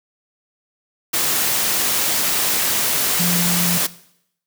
sine tone in noise, 174.9 Hz, F3, 3 cents sharp, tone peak -19 dBFS, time 3.19-3.78 s, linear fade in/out 10 ms, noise white, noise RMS -19 dBFS, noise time 1.13-3.87 s, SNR -3 dB, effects noise-tail reverb RT60 0.7 s tail -18 dB re dry + high-pass 100 Hz 12 dB/octave

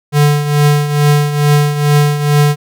square tone with tremolo, 146.83 Hz, D3, in tune, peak -6 dBFS, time 0.12-2.56 s, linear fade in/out 50 ms, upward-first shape triangle, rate 2.3 Hz, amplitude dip 70%, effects none

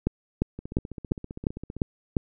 two click trains, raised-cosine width 3 ms, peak -9 / -23 dBFS, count 7 / 19, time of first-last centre 0.07-2.168 / 0.59-1.766 s, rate 2.86 / 15.3 Hz, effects none

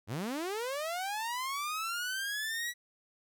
sawtooth linear sweep, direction up, 88.5 to 1952 Hz, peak -30 dBFS, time 0.07-2.74 s, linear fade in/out 50 ms, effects none

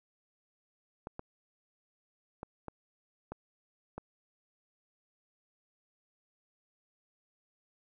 clicks, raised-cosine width 1 ms, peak -26 dBFS, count 6, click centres 1.071 / 1.194 / 2.431 / 2.683 / 3.32 / 3.98 s, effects none

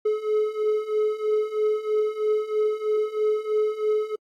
triangle beating tone pair, 425.7 / 428.8 Hz, G#4 / A4, +43 / -45 cents, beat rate 3.1 Hz, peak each -24 / -21 dBFS, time 0.05-4.16 s, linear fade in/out 10 ms, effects AAC 48 kbps

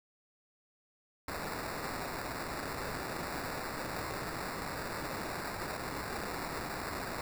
violet noise with sample-and-hold, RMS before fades -39 dBFS, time 1.28-7.21 s, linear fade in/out 2 ms, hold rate 3150 Hz, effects none

